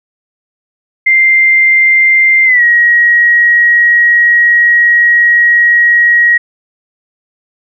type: tone with pitch glide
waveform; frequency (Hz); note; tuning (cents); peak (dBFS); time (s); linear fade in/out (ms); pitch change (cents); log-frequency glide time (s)
sine; 2093 to 1897.2; C7 to A#6; 0 to +30; -4; 1.06-6.38; 10; -170; 2.45-2.63
effects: none